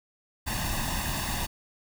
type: noise with comb filter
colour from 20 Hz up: pink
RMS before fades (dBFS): -30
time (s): 0.46-1.47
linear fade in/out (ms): 20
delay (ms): 1.1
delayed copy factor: +0.75
effects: none